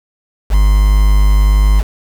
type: tone with quantisation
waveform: triangle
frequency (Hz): 50.7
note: G#1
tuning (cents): -41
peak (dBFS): -4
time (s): 0.49-1.84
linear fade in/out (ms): 50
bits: 4
effects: none